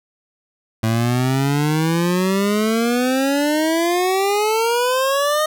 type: exponential sweep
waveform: 25% pulse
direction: up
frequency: 110 to 622.3 Hz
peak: -12 dBFS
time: 0.83-5.46 s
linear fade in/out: 5 ms
effects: none